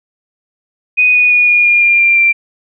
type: tone with pitch steps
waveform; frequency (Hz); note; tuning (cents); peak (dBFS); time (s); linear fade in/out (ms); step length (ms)
sine; 2489 / 2470 / 2452 / 2434 / 2415 / 2397 / 2379 / 2362; D#7 / D#7 / D#7 / D#7 / D7 / D7 / D7 / D7; 0 / -13 / -26 / -39 / +48 / +35 / +22 / +9; -6; 0.97-2.33; 20; 170
effects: none